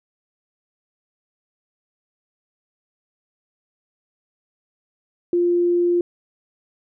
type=tone; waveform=sine; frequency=349.2 Hz; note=F4; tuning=in tune; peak=-15 dBFS; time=5.33-6.01 s; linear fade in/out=2 ms; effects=none